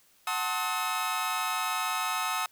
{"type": "chord", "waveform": "sawtooth", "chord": "F# diminished seventh", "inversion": "none", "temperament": "just", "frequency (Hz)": [740, 888, 1065.6, 1278.7], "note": ["F#5", "A5", "C6", "Eb6"], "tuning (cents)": [0, 16, 31, 47], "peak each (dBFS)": [-32, -31, -33, -27], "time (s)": [0.27, 2.46], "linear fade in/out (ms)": 2, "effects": ["white hiss -63 dBFS RMS until 2.51 s"]}